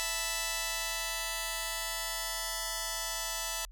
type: chord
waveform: 5% pulse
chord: E suspended fourth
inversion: none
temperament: just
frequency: 659.3 / 879 / 988.9 Hz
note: E5 / A5 / B5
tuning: 0 / -2 / +2 cents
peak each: -26 dBFS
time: 0-3.65 s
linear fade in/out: 0 ms
effects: added 41 Hz sine -47 dBFS peak until 3.71 s